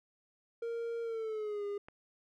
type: tone with pitch glide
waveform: triangle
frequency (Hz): 464.5 to 406.7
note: A#4 to G#4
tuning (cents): -6 to -36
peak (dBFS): -33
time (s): 0.62-1.78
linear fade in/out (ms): 5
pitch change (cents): -230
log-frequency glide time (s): 1.02-1.65
type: click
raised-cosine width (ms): 0.5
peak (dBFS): -34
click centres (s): 1.885
effects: none